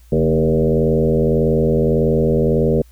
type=tone with frequency modulation; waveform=sine; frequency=311.1 Hz; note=D#4; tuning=in tune; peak=-12 dBFS; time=0.12-2.82 s; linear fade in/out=5 ms; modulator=81.7 Hz; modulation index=2.8; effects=added 59 Hz sine -43 dBFS peak until 2.91 s + white hiss -56 dBFS RMS until 2.91 s